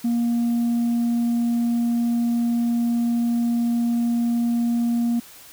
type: tone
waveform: sine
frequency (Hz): 235.8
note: A#3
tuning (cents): +20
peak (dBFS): -16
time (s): 0.04-5.2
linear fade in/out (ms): 10
effects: tanh soft clip ceiling -17 dBFS + white hiss -45 dBFS RMS until 5.52 s